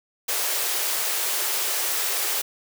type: high-pass noise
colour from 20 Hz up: white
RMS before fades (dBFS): -25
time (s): 0.28-2.42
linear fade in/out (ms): 10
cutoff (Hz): 340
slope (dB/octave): 96
effects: none